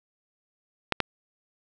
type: clicks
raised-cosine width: 0.3 ms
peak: -6 dBFS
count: 2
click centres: 0.923 / 1.003 s
effects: none